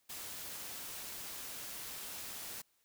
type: noise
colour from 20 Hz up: white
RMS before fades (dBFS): -45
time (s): 0.09-2.62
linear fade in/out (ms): 10
effects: white hiss -75 dBFS RMS until 2.84 s